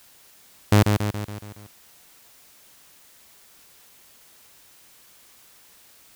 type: tone with echo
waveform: sawtooth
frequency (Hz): 103.83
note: G#2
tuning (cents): 0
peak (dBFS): -8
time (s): 0.72-0.83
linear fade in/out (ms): 5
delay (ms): 140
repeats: 6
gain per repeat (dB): -5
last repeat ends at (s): 1.67
effects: white hiss -53 dBFS RMS until 6.15 s